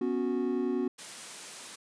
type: chord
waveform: triangle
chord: B suspended second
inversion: none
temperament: equal with one note detuned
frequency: 246.9 / 277.2 / 367.2 Hz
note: B3 / C#4 / F#4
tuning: 0 / 0 / -13 cents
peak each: -30 / -31 / -29 dBFS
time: 0.01-0.88 s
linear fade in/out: 5 ms
type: high-pass noise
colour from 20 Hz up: white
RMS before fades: -43 dBFS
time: 0.98-1.76 s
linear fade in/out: 10 ms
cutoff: 150 Hz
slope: 24 dB/octave
effects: resampled to 22050 Hz